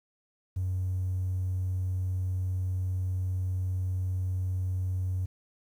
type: tone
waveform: triangle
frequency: 92.5 Hz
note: F#2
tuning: in tune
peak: -24 dBFS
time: 0.56-5.26 s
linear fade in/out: 10 ms
effects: tanh soft clip ceiling -24 dBFS + 10-bit